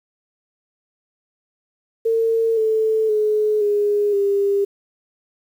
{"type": "tone with pitch steps", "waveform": "sine", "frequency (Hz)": [453.2, 439.3, 425.8, 412.7, 400], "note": ["A#4", "A4", "G#4", "G#4", "G4"], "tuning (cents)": [-49, -3, 43, -11, 35], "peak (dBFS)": -15, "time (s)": [2.05, 4.65], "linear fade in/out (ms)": 10, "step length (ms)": 520, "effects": ["8-bit"]}